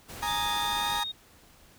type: noise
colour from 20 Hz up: pink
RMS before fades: -42 dBFS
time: 0.08-1.01 s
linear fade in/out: 20 ms
type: chord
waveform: 35% pulse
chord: Ab suspended second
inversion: none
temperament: equal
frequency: 830.6 / 932.3 / 1244.5 Hz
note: Ab5 / Bb5 / Eb6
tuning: 0 / 0 / 0 cents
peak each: -31 / -30 / -33 dBFS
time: 0.22-1.04 s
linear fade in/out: 10 ms
type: tone with pitch glide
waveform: sine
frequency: 3540 to 3716 Hz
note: A7 to A#7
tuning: +10 to -6 cents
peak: -32 dBFS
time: 0.27-1.12 s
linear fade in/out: 10 ms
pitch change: +84 cents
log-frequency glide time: 0.53-0.99 s
effects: pink hiss -57 dBFS RMS until 1.78 s